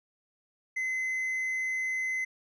triangle tone, 2046 Hz, C7, 39 cents flat, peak -27 dBFS, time 0.76-2.25 s, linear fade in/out 10 ms, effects resampled to 22050 Hz

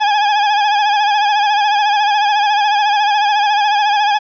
40% pulse tone with vibrato, 830.6 Hz, G#5, in tune, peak -10 dBFS, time 0-4.19 s, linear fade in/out 20 ms, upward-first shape sine, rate 14 Hz, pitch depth 56 cents each way, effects resampled to 11025 Hz + 8-bit

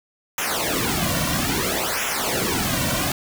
pink noise with flanger, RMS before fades -23 dBFS, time 0.38-3.12 s, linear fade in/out 2 ms, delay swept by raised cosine 0.22 to 2.42 ms, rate 0.6 Hz, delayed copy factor -0.9, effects none

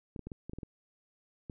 clicks, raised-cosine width 3 ms, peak -28 dBFS, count 9, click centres 0.162 / 0.193 / 0.27 / 0.318 / 0.496 / 0.534 / 0.586 / 0.632 / 1.498 s, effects none

